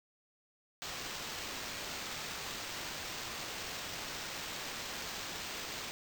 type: noise with sample-and-hold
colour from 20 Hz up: white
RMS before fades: -42 dBFS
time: 0.82-5.91 s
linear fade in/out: 0 ms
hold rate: 11025 Hz
effects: none